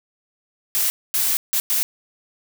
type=noise bursts at uneven times; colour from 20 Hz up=blue; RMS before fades=-20 dBFS; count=4; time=0.75-0.9 / 1.14-1.37 / 1.53-1.6 / 1.7-1.83 s; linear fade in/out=0 ms; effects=none